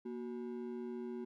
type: ring-modulated tone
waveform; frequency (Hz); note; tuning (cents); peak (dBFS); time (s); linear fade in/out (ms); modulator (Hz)
triangle; 303.2; D#4; -45; -35; 0.05-1.25; 10; 67.2
effects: none